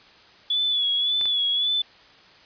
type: tone with vibrato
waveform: sine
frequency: 3418 Hz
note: G#7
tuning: 49 cents sharp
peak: -20 dBFS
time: 0.5-1.82 s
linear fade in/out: 5 ms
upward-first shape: sine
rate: 1.8 Hz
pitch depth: 50 cents each way
type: clicks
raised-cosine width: 0.2 ms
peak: -18 dBFS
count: 2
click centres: 1.212 / 1.256 s
effects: white hiss -51 dBFS RMS until 2.45 s + resampled to 11025 Hz